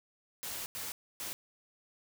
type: noise bursts at uneven times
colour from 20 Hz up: white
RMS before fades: -40 dBFS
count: 3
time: 0.43-0.66 / 0.75-0.92 / 1.2-1.33 s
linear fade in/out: 0 ms
effects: none